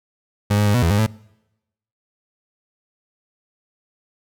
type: tone with pitch steps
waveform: 30% pulse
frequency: 102.8 / 104.2 / 102.7 / 122.7 / 83.2 / 102.3 / 109.5 Hz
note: G#2 / G#2 / G#2 / B2 / E2 / G#2 / A2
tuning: -17 / +6 / -19 / -11 / +17 / -26 / -8 cents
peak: -12 dBFS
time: 0.5-1.067 s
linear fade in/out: 10 ms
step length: 81 ms
effects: noise-tail reverb RT60 0.9 s tail -24 dB re dry